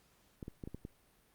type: clicks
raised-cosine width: 3 ms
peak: -30 dBFS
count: 6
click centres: 0.428 / 0.481 / 0.638 / 0.675 / 0.746 / 0.851 s
effects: pink hiss -69 dBFS RMS until 1.34 s + Opus 48 kbps